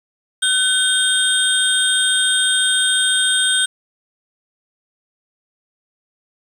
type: tone cluster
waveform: sine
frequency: 1513 / 3214 / 3651 / 8560 Hz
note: F#6 / G7 / A#7 / C9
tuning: +38 / +43 / -37 / +38 cents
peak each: -19 dBFS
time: 0.42-3.66 s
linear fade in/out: 10 ms
effects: tanh soft clip ceiling -3 dBFS + 7-bit